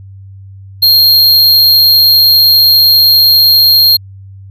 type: tone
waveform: square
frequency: 4225 Hz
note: C8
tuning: 16 cents sharp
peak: -4 dBFS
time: 0.82-3.97 s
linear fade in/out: 10 ms
effects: added 97 Hz sine -29 dBFS peak until 4.5 s